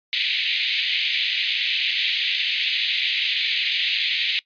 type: band-pass noise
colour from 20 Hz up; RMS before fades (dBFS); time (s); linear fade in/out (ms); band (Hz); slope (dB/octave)
white; -23; 0.13-4.39; 0; 2100 to 4000; 48
effects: noise-tail reverb RT60 0.1 s tail -21 dB re dry + resampled to 11025 Hz